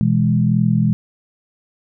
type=chord; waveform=sine; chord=E major; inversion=second; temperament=equal; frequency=123.47 / 164.81 / 207.7 Hz; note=B2 / E3 / G#3; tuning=0 / 0 / 0 cents; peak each=-17 dBFS; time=0.01-0.93 s; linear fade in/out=0 ms; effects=none